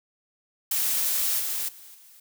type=noise with level steps; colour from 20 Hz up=blue; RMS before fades=-25 / -29 / -47 / -52 dBFS; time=0.71-2.2 s; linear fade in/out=5 ms; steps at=1.39 / 1.68 / 1.94 s; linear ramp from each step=10 ms; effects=none